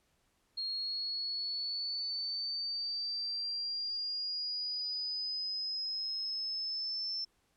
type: linear sweep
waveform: sine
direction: up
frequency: 4262 to 5330 Hz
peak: -34 dBFS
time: 0.57-7.25 s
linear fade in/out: 10 ms
effects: pink hiss -74 dBFS RMS until 7.56 s + low-pass 12000 Hz 12 dB/octave